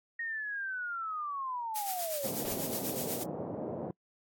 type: linear sweep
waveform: sine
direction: down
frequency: 1872 to 530 Hz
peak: -34 dBFS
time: 0.19-2.27 s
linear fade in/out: 5 ms
type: noise with tremolo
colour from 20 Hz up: blue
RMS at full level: -35 dBFS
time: 1.75-3.24 s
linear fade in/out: 10 ms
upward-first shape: sine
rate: 8.2 Hz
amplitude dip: 55%
type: band-pass noise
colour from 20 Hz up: white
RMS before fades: -38 dBFS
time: 2.24-3.91 s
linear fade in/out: 2 ms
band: 120 to 630 Hz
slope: 24 dB/octave
type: noise with exponential decay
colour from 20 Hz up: pink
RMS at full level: -42 dBFS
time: 2.45-2.96 s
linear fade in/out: 2 ms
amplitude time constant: 110 ms
effects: noise-tail reverb RT60 0.1 s tail -25 dB re dry + AAC 64 kbps